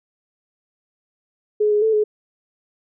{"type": "tone with pitch steps", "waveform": "sine", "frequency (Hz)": [421.9, 417.5, 441.3, 424.1], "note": ["G#4", "G#4", "A4", "G#4"], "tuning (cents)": [27, 9, 5, 36], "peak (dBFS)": -14, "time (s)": [1.6, 2.04], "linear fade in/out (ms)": 10, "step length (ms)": 110, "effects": []}